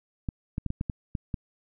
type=clicks; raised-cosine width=5 ms; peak=-17 dBFS; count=8; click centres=0.288 / 0.581 / 0.663 / 0.704 / 0.811 / 0.898 / 1.152 / 1.342 s; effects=none